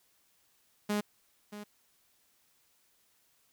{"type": "tone with echo", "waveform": "sawtooth", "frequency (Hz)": 207.7, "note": "G#3", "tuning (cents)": 0, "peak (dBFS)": -25, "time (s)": [0.89, 1.01], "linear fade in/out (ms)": 10, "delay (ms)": 630, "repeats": 1, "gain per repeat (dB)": -13, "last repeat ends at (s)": 1.64, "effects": ["white hiss -70 dBFS RMS until 3.52 s"]}